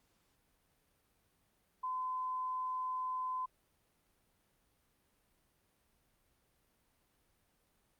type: tone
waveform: sine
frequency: 1021 Hz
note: C6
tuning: 43 cents flat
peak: -35 dBFS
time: 1.83-3.46 s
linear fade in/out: 10 ms
effects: pink hiss -75 dBFS RMS until 7.99 s + Opus 48 kbps